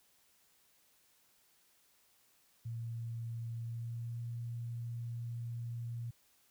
sine tone with pitch glide, 115.7 to 117.86 Hz, A#2 to A#2, -13 to +19 cents, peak -38 dBFS, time 2.65-6.11 s, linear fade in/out 10 ms, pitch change +32 cents, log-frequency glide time 3.57-4.21 s, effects white hiss -70 dBFS RMS until 6.5 s

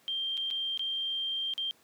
sine tone with dropouts, 3171 Hz, G7, 19 cents sharp, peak -30 dBFS, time 0.08-1.71 s, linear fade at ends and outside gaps 0 ms, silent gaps 0.371-0.376 / 0.504-0.51 / 0.775-0.794 / 1.537-1.579 s, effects pink hiss -63 dBFS RMS until 1.83 s + high-pass 200 Hz 12 dB/octave

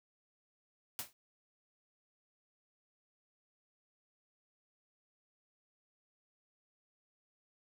white noise with exponential decay, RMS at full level -36 dBFS, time 0.99-1.13 s, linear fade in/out 1 ms, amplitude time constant 30 ms, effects none

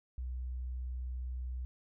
sine tone, 62.6 Hz, B1, 24 cents sharp, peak -36 dBFS, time 0.18-1.65 s, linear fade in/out 0 ms, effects none

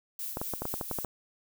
violet noise with tremolo, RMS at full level -36 dBFS, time 0.19-1.05 s, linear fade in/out 2 ms, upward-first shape sine, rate 4.2 Hz, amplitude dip 45%
clicks, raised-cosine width 1 ms, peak -19 dBFS, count 10, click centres 0.371 / 0.415 / 0.537 / 0.62 / 0.654 / 0.74 / 0.812 / 0.913 / 0.987 / 1.047 s
effects none

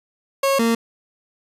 30% pulse tone pair in turn, 547 / 230 Hz, C#5 / A#3, -23 / -23 cents, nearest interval octave + minor third, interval 1500 cents, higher first, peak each -13 dBFS, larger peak neither, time 0.43-0.59 / 0.59-0.75 s, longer neither, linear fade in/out 5 ms, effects resampled to 32000 Hz

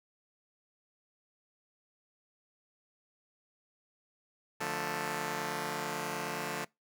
5% pulse chord, D minor, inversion none, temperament just, 146.83 / 176.2 / 220.2 Hz, D3 / F3 / A3, 0 / +16 / +2 cents, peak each -28 dBFS, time 4.6-6.65 s, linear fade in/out 10 ms, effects noise-tail reverb RT60 0.2 s tail -24 dB re dry

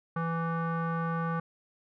square tone with low-pass filter, 165.8 Hz, E3, 10 cents sharp, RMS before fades -31 dBFS, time 0.16-1.4 s, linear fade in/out 5 ms, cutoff 1300 Hz, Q 6.4, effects none

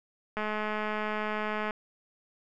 click train, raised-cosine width 0.5 ms, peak -18 dBFS, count 286, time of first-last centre 0.37-1.708 s, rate 213 Hz, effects none

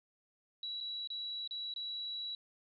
sine tone with dropouts, 3912 Hz, B7, 17 cents flat, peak -38 dBFS, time 0.63-2.35 s, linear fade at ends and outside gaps 2 ms, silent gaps 0.804-0.809 / 1.074-1.102 / 1.476-1.509 / 1.739-1.761 s, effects none

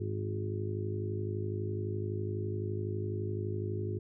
harmonic tone with a mistuned harmonic, 51.91 Hz, G#1, in tune, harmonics 2 / 3 / 4 / 5 / 6 / 7 / 8, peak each -34 / -48 / -45 / -49 / -46 / -39 / -42 dBFS, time 0-3.99 s, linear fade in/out 10 ms, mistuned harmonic 2, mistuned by -24 cents, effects none

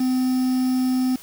triangle tone with quantisation, 255.9 Hz, C4, 38 cents flat, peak -16 dBFS, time 0-1.16 s, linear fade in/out 5 ms, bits 6, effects white hiss -44 dBFS RMS until 1.22 s

